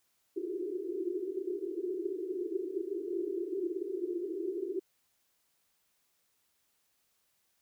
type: band-pass noise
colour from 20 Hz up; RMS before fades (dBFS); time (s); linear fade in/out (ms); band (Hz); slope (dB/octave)
pink; -36; 0.36-4.8; 10; 340 to 400; 96
effects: white hiss -75 dBFS RMS until 7.61 s